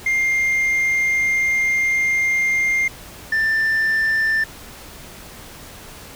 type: tone pair in turn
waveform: sine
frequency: 2110 / 1779 Hz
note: C7 / A6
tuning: +14 / +19 cents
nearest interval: minor third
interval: 295 cents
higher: first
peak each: -13 dBFS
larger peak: neither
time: 0.06-2.88 / 3.32-4.44 s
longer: first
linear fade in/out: 5 ms
effects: tanh soft clip ceiling -15 dBFS + pink hiss -39 dBFS RMS until 6.15 s